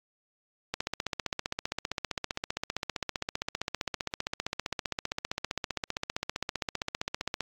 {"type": "click train", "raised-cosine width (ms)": 0.2, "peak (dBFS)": -13, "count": 103, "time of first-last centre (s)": [0.74, 7.407], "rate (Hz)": 15.3, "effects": ["AAC 64 kbps"]}